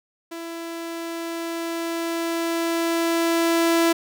sawtooth tone with level ramp, 333.8 Hz, E4, 22 cents sharp, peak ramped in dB -28 to -12 dBFS, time 0.31-3.93 s, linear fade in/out 10 ms, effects none

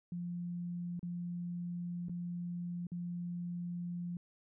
sine tone with dropouts, 174.61 Hz, F3, in tune, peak -37 dBFS, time 0.12-4.17 s, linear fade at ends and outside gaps 2 ms, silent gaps 0.994-1.029 / 2.085-2.095 / 2.869-2.918 s, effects none

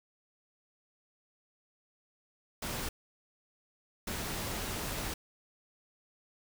pink noise bursts at uneven times, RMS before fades -37 dBFS, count 2, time 2.62-2.89 / 4.07-5.14 s, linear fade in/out 5 ms, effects none

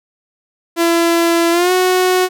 sawtooth tone with pitch glide, 337.2 to 367.7 Hz, E4 to F#4, +39 to -11 cents, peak -7 dBFS, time 0.76-2.29 s, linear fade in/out 50 ms, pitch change +150 cents, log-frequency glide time 1.51-1.72 s, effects none

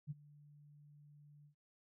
sine tone with ADSR envelope, 146.83 Hz, D3, in tune, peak -38 dBFS, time 0.07-1.55 s, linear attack 36 ms, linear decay 27 ms, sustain -21 dB, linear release 97 ms, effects none

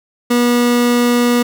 30% pulse tone, 241.7 Hz, B3, 37 cents flat, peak -8 dBFS, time 0.3-1.43 s, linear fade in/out 10 ms, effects none

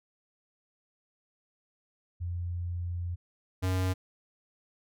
sine / square tone pair in turn, 87.31 / 92.8 Hz, F2 / F#2, 0 / +6 cents, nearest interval minor second, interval 106 cents, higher second, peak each -31 / -27 dBFS, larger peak second, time 2.2-3.16 / 3.62-3.94 s, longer first, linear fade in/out 20 ms, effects none

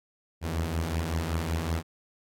sawtooth beating tone pair, 77.78 / 83.08 Hz, D#2 / E2, 0 / +14 cents, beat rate 5.3 Hz, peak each -29 / -25 dBFS, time 0.41-1.83 s, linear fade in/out 50 ms, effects AAC 48 kbps

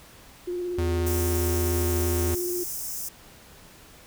sine tone with vibrato, 355 Hz, F4, 28 cents sharp, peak -27 dBFS, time 0.47-2.64 s, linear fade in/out 10 ms, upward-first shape square, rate 17 Hz, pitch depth 18 cents each way
square tone, 83.6 Hz, E2, 25 cents sharp, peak -25 dBFS, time 0.78-2.35 s, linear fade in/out 5 ms
white high-pass noise, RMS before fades -33 dBFS, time 1.06-3.09 s, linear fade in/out 10 ms, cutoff 5100 Hz, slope 96 dB/octave
effects pink hiss -50 dBFS RMS until 4.06 s

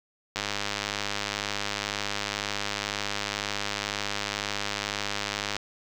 click train, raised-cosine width 0.2 ms, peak -11 dBFS, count 532, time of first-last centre 0.36-5.566 s, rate 102 Hz, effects 7-bit

